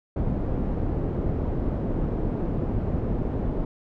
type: low-pass noise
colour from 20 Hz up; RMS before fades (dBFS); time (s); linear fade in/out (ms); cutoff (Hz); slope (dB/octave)
pink; -26; 0.16-3.65; 5; 440; 12
effects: none